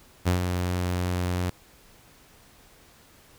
sawtooth tone with ADSR envelope, 89.7 Hz, F2, 47 cents sharp, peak -15 dBFS, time 0.25-1.5 s, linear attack 27 ms, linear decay 120 ms, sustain -6 dB, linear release 5 ms, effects pink hiss -55 dBFS RMS until 3.38 s

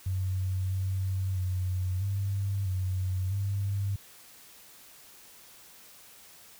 sine tone with pitch steps, 93.8 / 95 / 92.1 / 98.8 / 93.1 / 99.3 Hz, F#2 / F#2 / F#2 / G2 / F#2 / G2, +24 / +46 / -7 / +14 / +11 / +23 cents, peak -27 dBFS, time 0.06-3.96 s, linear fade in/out 5 ms, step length 650 ms, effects white hiss -53 dBFS RMS until 6.59 s

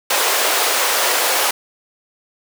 pink high-pass noise, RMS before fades -17 dBFS, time 0.1-1.51 s, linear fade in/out 5 ms, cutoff 470 Hz, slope 24 dB/octave, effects none

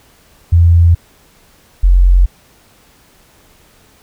sine tone pair in turn, 85 / 45.03 Hz, F2 / F#1, -46 / -46 cents, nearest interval major seventh, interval 1100 cents, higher first, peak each -4 dBFS, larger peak neither, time 0.52-0.95 / 1.83-2.26 s, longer neither, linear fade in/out 10 ms, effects pink hiss -48 dBFS RMS until 4.02 s

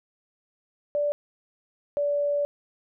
sine tone pair in turn, 584 / 578 Hz, D5 / D5, -10 / -28 cents, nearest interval unison, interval 18 cents, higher first, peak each -22 dBFS, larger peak neither, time 0.95-1.12 / 1.97-2.45 s, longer second, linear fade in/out 0 ms, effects none

